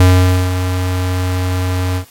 square tone with ADSR envelope, 91.5 Hz, F#2, 19 cents flat, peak -5 dBFS, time 0-2.05 s, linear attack 3 ms, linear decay 490 ms, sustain -10 dB, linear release 87 ms, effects white hiss -45 dBFS RMS until 2.1 s + AAC 48 kbps

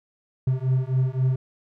triangle beating tone pair, 128.1 / 131.9 Hz, C3 / C3, -36 / +14 cents, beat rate 3.8 Hz, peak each -21 dBFS, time 0.47-1.36 s, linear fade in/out 5 ms, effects none

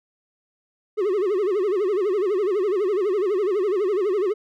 triangle tone with vibrato, 393.2 Hz, G4, 5 cents sharp, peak -17 dBFS, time 0.97-4.34 s, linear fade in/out 20 ms, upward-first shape sine, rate 12 Hz, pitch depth 170 cents each way, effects none

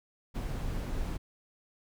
brown noise, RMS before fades -34 dBFS, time 0.34-1.18 s, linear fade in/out 20 ms, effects none

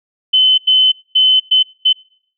sine tone bursts at uneven times, 3044 Hz, F#7, 48 cents sharp, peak -7 dBFS, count 5, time 0.33-0.58 / 0.67-0.92 / 1.15-1.4 / 1.51-1.63 / 1.85-1.93 s, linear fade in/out 10 ms, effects noise-tail reverb RT60 0.6 s tail -26 dB re dry

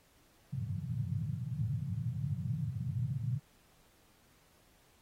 pink band-pass noise, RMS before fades -36 dBFS, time 0.52-3.4 s, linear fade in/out 20 ms, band 100 to 160 Hz, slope 48 dB/octave, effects pink hiss -67 dBFS RMS until 5.01 s + AAC 48 kbps

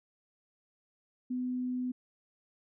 sine tone, 251.2 Hz, B3, 30 cents sharp, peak -31 dBFS, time 1.3-1.92 s, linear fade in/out 10 ms, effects none

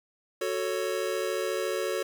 square chord, F# minor, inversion none, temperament just, 370 / 444 / 555 Hz, F#4 / A4 / C#5, 0 / +16 / +2 cents, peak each -33 dBFS, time 0.41-2.03 s, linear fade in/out 5 ms, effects 10-bit

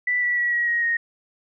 sine tone with pitch steps, 1975.5 / 1952.8 / 1930.4 / 1908.2 / 1886.3 / 1864.6 Hz, B6 / B6 / B6 / A#6 / A#6 / A#6, 0 / -20 / -40 / +40 / +20 / 0 cents, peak -19 dBFS, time 0.07-0.97 s, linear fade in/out 5 ms, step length 150 ms, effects none

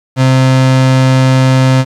35% pulse tone, 130.81 Hz, C3, in tune, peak -4 dBFS, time 0.16-1.85 s, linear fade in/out 50 ms, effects low-pass 7000 Hz 12 dB/octave + 7-bit

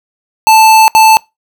square tone bursts at uneven times, 880 Hz, A5, in tune, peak -3 dBFS, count 2, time 0.47-0.88 / 0.95-1.17 s, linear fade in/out 0 ms, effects noise-tail reverb RT60 0.2 s tail -23 dB re dry

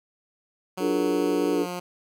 10% pulse tone with pitch glide, 185 to 178.29 Hz, F#3 to F3, 0 to +36 cents, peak -22 dBFS, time 0.77-1.8 s, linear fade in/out 10 ms, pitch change -64 cents, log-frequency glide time 1.52-1.65 s
sine chord, Bb dominant seventh, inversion first, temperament equal, 293.7 / 349.2 / 415.3 / 466.2 Hz, D4 / F4 / Ab4 / Bb4, 0 / 0 / 0 / 0 cents, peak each -25 / -28 / -28 / -28 dBFS, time 0.79-1.67 s, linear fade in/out 50 ms
effects none

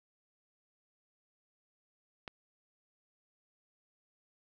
click, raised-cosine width 0.3 ms, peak -25 dBFS, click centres 2.278 s, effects none

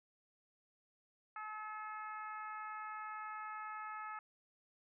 harmonic tone, 429.5 Hz, A4, 42 cents flat, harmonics 2 / 3 / 4 / 5 / 6, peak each -49 / -45 / -52 / -56 / -61 dBFS, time 1.36-4.19 s, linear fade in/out 2 ms, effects none

